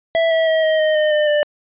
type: tone with pitch steps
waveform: square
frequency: 659.3 / 649.5 / 639.8 / 630.3 / 620.9 / 611.6 / 602.5 / 593.5 Hz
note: E5 / E5 / D#5 / D#5 / D#5 / D#5 / D5 / D5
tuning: 0 / -26 / +48 / +22 / -4 / -30 / +44 / +18 cents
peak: -14 dBFS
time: 0.15-1.43 s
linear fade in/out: 0 ms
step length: 160 ms
effects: resampled to 8000 Hz